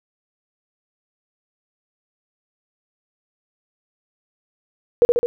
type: tone with echo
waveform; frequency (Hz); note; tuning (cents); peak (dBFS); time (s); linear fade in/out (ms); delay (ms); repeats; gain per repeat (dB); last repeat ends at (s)
sine; 478.6; A#4; +46; -8; 5.02-5.05; 0; 70; 3; -3; 5.26
effects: none